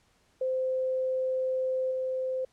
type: tone with level steps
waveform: sine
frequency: 518 Hz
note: C5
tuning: 17 cents flat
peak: -26 / -28 dBFS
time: 0.41-2.45 s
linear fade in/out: 5 ms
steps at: 1.91 s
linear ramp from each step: 5 ms
effects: pink hiss -67 dBFS RMS until 2.52 s + low-pass 9000 Hz 12 dB/octave